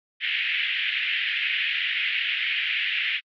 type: band-pass noise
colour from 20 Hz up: white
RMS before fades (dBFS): -26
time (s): 0.2-3.21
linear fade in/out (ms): 50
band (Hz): 1800 to 3100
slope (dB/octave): 48
effects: AAC 64 kbps